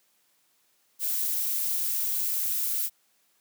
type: noise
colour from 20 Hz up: violet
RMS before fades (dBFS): -28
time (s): 0.99-2.9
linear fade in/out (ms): 50
effects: white hiss -68 dBFS RMS until 3.4 s + high-pass 150 Hz 12 dB/octave